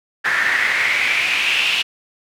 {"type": "noise with band-pass filter sweep", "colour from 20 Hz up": "pink", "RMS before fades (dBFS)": -18, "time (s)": [0.24, 1.83], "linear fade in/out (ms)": 20, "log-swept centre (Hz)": [1700, 2900], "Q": 5.5, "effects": []}